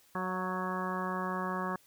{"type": "harmonic tone with a mistuned harmonic", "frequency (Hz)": 185, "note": "F#3", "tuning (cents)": 0, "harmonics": [1, 2, 3, 4, 5, 6, 7, 8, 9], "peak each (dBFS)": [-37, -41, -43, -43, -41, -37, -44, -49, -42], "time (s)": [0.15, 1.76], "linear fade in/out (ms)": 2, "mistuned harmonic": 4, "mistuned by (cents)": -26, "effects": ["white hiss -64 dBFS RMS until 1.86 s"]}